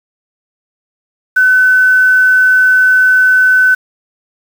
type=tone with quantisation; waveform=sine; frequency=1511 Hz; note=F#6; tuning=36 cents sharp; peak=-5 dBFS; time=1.36-3.75 s; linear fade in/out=10 ms; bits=5; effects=none